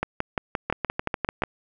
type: two click trains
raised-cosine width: 0.5 ms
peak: -9 / -9 dBFS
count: 9 / 6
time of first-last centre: 0.03-1.421 / 0.7-1.436 s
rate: 5.75 / 6.79 Hz
effects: none